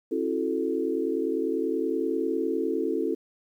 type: chord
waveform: sine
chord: F# minor seventh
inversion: second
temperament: equal with one note detuned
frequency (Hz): 270.2 / 329.6 / 370 / 440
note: C#4 / E4 / F#4 / A4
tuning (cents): -44 / 0 / 0 / 0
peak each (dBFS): -31 / -29 / -31 / -29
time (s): 0.11-3.15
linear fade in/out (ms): 10
effects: 10-bit